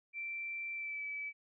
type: tone with pitch glide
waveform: sine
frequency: 2345 to 2299 Hz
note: D7 to D7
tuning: -3 to -37 cents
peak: -38 dBFS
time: 0.13-1.33 s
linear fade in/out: 50 ms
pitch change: -34 cents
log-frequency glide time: 0.73-1.04 s
effects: none